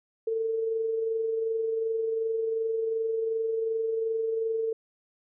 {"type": "tone with amplitude modulation", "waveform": "sine", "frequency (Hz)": 448.8, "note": "A4", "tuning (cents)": 34, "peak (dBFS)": -24, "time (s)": [0.27, 4.73], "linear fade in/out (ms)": 5, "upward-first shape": "sine", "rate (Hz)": 22.7, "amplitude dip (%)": 35, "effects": []}